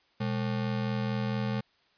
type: ring-modulated tone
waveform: square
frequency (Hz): 164.81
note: E3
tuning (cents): 0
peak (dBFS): -26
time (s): 0.2-1.61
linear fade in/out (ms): 10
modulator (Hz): 42.2
effects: white hiss -67 dBFS RMS until 1.97 s + resampled to 11025 Hz